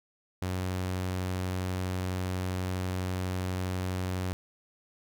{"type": "tone", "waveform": "sawtooth", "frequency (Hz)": 92.2, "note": "F#2", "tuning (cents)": -6, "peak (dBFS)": -26, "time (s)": [0.42, 4.33], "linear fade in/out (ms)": 0, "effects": []}